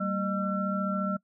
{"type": "tone cluster", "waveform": "sine", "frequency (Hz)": [193.5, 227.9, 612, 1351], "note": ["G3", "A#3", "D#5", "E6"], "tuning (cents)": [-22, -39, -29, 42], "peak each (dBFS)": [-29, -37, -35, -32], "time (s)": [0, 1.17], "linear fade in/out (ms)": 10, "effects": ["noise-tail reverb RT60 0.1 s tail -22 dB re dry"]}